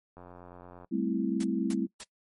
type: click train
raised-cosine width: 1 ms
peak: -34 dBFS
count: 61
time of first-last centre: 0.17-0.846 s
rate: 88.8 Hz
type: chord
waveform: sine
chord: A minor seventh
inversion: third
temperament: equal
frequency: 196 / 220 / 261.6 / 329.6 Hz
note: G3 / A3 / C4 / E4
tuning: 0 / 0 / 0 / 0 cents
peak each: -32 dBFS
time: 0.91-1.87 s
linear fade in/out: 20 ms
type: noise bursts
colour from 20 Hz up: white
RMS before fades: -41 dBFS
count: 3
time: 1.4-2.037 s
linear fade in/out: 5 ms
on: 39 ms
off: 260 ms
effects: noise-tail reverb RT60 0.1 s tail -21 dB re dry + MP3 48 kbps